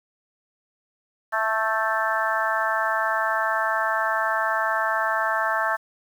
harmonic tone with a mistuned harmonic, 220 Hz, A3, in tune, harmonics 3 / 4 / 5 / 6 / 7 / 8, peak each -28 / -28 / -28 / -28 / -28 / -28 dBFS, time 1.32-5.77 s, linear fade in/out 20 ms, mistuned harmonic 7, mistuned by +27 cents, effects 8-bit

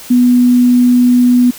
sine tone, 246.2 Hz, B3, 5 cents flat, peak -5 dBFS, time 0.1-1.51 s, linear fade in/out 10 ms, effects white hiss -32 dBFS RMS until 1.58 s

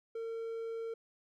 triangle tone, 455.1 Hz, A#4, 42 cents flat, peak -35 dBFS, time 0.15-0.94 s, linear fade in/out 5 ms, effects none

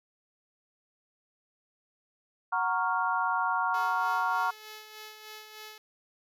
sine chord, Gb major seventh, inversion none, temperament equal, 740 / 932.3 / 1108.7 / 1396.9 Hz, Gb5 / Bb5 / Db6 / F6, 0 / 0 / 0 / 0 cents, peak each -33 / -30 / -31 / -31 dBFS, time 2.52-4.51 s, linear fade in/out 10 ms
5% pulse tone with tremolo, 430 Hz, A4, 40 cents flat, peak -31 dBFS, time 3.74-5.78 s, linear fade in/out 2 ms, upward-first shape sine, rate 3.3 Hz, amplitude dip 50%
effects none

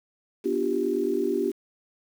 sine chord, G dominant seventh, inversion first, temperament just, 245 / 294 / 352.8 / 392 Hz, B3 / D4 / F4 / G4, -14 / +2 / +18 / 0 cents, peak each -31 / -30 / -28 / -26 dBFS, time 0.44-1.52 s, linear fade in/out 20 ms, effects 8-bit

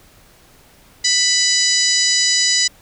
harmonic tone, 991 Hz, B5, 6 cents sharp, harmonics 2 / 3 / 4 / 5 / 6 / 7 / 8, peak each -22 / -26 / -21 / -17 / -22 / -20 / -27 dBFS, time 1.04-2.68 s, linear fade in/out 10 ms, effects pink hiss -49 dBFS RMS until 2.81 s

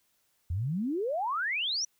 sine exponential sweep, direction up, 79.3 to 6010 Hz, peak -28 dBFS, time 0.5-1.85 s, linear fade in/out 5 ms, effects white hiss -72 dBFS RMS until 1.99 s

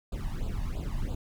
brown noise with flanger, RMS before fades -32 dBFS, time 0.12-1.15 s, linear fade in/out 5 ms, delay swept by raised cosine 0.25 to 1.1 ms, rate 3 Hz, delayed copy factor +1, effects none

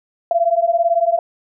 sine beating tone pair, 670 / 688 Hz, E5 / F5, +28 / -26 cents, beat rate 18 Hz, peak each -16 dBFS, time 0.31-1.19 s, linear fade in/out 2 ms, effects none

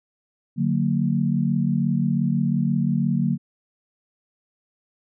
sine chord, D augmented, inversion none, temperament just, 146.83 / 183.54 / 229.4 Hz, D3 / F#3 / A#3, 0 / -14 / -28 cents, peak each -23 dBFS, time 0.56-3.38 s, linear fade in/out 50 ms, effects none

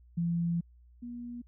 sine tone pair in turn, 170 / 240.4 Hz, F3 / B3, -46 / -46 cents, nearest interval tritone, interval 600 cents, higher second, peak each -27 / -38 dBFS, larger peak first, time 0.17-0.61 / 1.02-1.42 s, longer first, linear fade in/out 10 ms, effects added 60 Hz sine -55 dBFS peak until 1.47 s

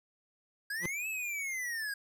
square linear two-way sweep, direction up then down, 1611 to 2637 to 1611 Hz, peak -35 dBFS, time 0.7-1.94 s, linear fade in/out 5 ms, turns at 1.08 s
25% pulse tone with exponential growth, 174.61 Hz, F3, in tune, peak -28 dBFS, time 0.78-0.86 s, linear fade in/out 0 ms, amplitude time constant 16 ms
effects none

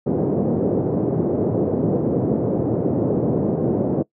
white band-pass noise, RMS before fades -20 dBFS, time 0.06-4.03 s, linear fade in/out 10 ms, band 110 to 470 Hz, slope 24 dB/octave, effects noise-tail reverb RT60 0.1 s tail -21 dB re dry

